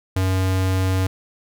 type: tone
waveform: square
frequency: 94 Hz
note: F#2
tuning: 28 cents sharp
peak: -18 dBFS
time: 0.16-1.07 s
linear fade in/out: 5 ms
effects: none